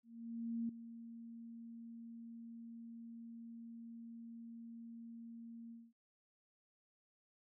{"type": "tone with ADSR envelope", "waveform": "sine", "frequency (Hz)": 231.1, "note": "A#3", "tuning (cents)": -15, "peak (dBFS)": -36, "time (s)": [0.03, 5.93], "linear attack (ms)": 660, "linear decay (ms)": 4, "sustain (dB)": -13, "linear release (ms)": 220, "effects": []}